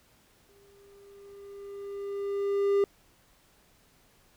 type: tone with exponential growth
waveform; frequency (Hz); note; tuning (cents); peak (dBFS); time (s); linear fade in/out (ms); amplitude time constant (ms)
triangle; 400; G4; +35; -18; 0.49-2.84; 1; 510
effects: pink hiss -63 dBFS RMS until 4.36 s